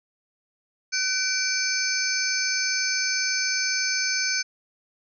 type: tone cluster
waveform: sine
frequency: 1515 / 2326 / 4472 / 5230 / 6240 Hz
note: F#6 / D7 / C#8 / E8 / G8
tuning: +40 / -17 / +14 / -15 / -9 cents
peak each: -29 dBFS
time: 0.92-4.43 s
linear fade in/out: 20 ms
effects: none